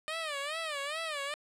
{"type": "tone with vibrato", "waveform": "10% pulse", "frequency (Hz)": 605, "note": "D#5", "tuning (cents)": -49, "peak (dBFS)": -26, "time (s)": [0.08, 1.34], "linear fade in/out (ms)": 0, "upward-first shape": "sine", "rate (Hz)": 2.4, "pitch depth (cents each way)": 150, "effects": ["low-pass 9000 Hz 12 dB/octave"]}